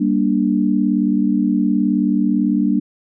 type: chord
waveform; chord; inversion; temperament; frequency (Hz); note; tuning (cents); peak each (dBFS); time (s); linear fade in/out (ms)
sine; G minor; none; just; 196 / 235.2 / 294; G3 / Bb3 / D4; 0 / +16 / +2; -18; 0-2.8; 10
effects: none